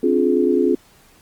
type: chord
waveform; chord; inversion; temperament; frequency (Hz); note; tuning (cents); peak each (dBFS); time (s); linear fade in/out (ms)
sine; D half-diminished seventh; third; just; 264.3 / 293.7 / 352.4 / 422.9; C4 / D4 / F4 / Ab4; +18 / 0 / +16 / +31; -19 / -23 / -18 / -19; 0.03-0.75; 5
effects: pink hiss -52 dBFS RMS until 1.21 s + Opus 32 kbps